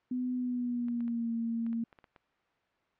sine tone with pitch glide, 250.9 to 230.1 Hz, B3 to A#3, +28 to -22 cents, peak -30 dBFS, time 0.11-1.84 s, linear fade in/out 5 ms, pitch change -150 cents, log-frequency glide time 0.35-1.32 s
clicks, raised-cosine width 0.3 ms, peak -36 dBFS, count 9, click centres 0.884 / 1.006 / 1.08 / 1.665 / 1.73 / 1.928 / 1.988 / 2.042 / 2.162 s
effects white hiss -72 dBFS RMS until 2.99 s + low-pass 2000 Hz 12 dB/octave

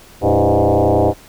sine tone with frequency modulation, 117.2 Hz, A#2, 10 cents sharp, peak -10 dBFS, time 0.21-1.14 s, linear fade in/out 50 ms, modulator 102 Hz, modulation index 6.6, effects pink hiss -43 dBFS RMS until 1.28 s

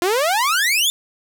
sawtooth exponential sweep, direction up, 337.2 to 3625 Hz, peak -12 dBFS, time 0.02-0.9 s, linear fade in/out 0 ms, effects none

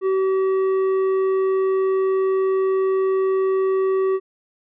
sine tone with tanh clipping, 381.7 Hz, G4, 46 cents flat, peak -18 dBFS, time 0.01-4.2 s, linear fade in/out 50 ms, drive 8 dB, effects none

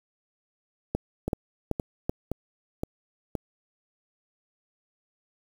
two click trains, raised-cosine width 2 ms, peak -12 / -15 dBFS, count 4 / 5, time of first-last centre 0.95-2.095 / 1.28-3.353 s, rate 2.62 / 1.93 Hz, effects 7-bit

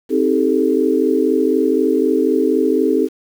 sine chord, A half-diminished seventh, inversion first, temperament just, 264 / 316.8 / 396 / 440 Hz, C4 / Eb4 / G4 / A4, +16 / +31 / +18 / 0 cents, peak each -18 dBFS, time 0.09-3.09 s, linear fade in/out 50 ms, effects 7-bit

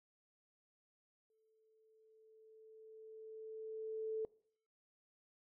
sine tone with exponential growth, 439.4 Hz, A4, 2 cents flat, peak -36 dBFS, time 1.3-4.25 s, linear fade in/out 1 ms, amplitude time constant 640 ms, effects noise-tail reverb RT60 0.6 s tail -22 dB re dry

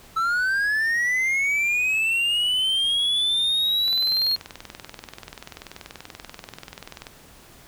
triangle linear sweep, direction up, 1308 to 4290 Hz, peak -18 dBFS, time 0.16-4.36 s, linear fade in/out 10 ms
click train, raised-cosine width 0.2 ms, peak -19 dBFS, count 67, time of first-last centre 3.88-7.068 s, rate 20.7 Hz
effects pink hiss -49 dBFS RMS until 7.67 s

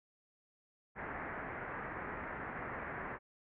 white low-pass noise, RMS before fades -43 dBFS, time 0.95-3.19 s, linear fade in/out 50 ms, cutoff 2000 Hz, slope 48 dB/octave, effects none

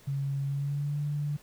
sine tone with pitch glide, 138.59 to 146.49 Hz, C#3 to D3, 0 to -4 cents, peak -28 dBFS, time 0.07-1.37 s, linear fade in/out 10 ms, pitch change +96 cents, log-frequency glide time 0.45-0.98 s, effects pink hiss -57 dBFS RMS until 1.42 s

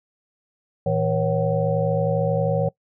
sine tone cluster, 112.5 / 162 / 477.3 / 550 / 754 Hz, A2 / E3 / A#4 / C#5 / F#5, +39 / -30 / +41 / -14 / +32 cents, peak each -26 / -24 / -26 / -22 / -30 dBFS, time 0.86-2.69 s, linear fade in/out 5 ms, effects noise-tail reverb RT60 0.1 s tail -22 dB re dry

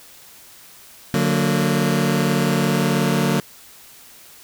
sawtooth chord, D augmented, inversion none, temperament just, 146.83 / 183.54 / 229.4 Hz, D3 / F#3 / A#3, 0 / -14 / -28 cents, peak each -17 dBFS, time 1.14-3.4 s, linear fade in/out 0 ms, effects white hiss -45 dBFS RMS until 4.43 s

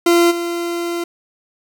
40% pulse tone with level steps, 343.2 Hz, F4, 30 cents flat, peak -9 / -19 dBFS, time 0.06-1.04 s, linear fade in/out 5 ms, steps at 0.3 s, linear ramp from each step 20 ms, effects none

